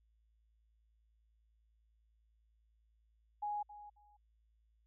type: tone with echo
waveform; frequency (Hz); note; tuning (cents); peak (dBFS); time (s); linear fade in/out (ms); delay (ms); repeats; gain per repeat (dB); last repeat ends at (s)
sine; 830.6; G#5; 0; -36; 3.42-3.63; 10; 270; 2; -14; 4.17
effects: added 55 Hz sine -70 dBFS peak until 4.86 s